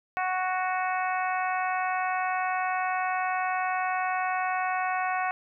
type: harmonic tone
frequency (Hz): 370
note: F#4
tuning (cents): 0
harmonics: 2 / 3 / 4 / 5 / 6 / 7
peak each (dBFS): -28 / -32 / -34 / -36 / -38 / -39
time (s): 0.17-5.31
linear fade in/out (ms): 0
effects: none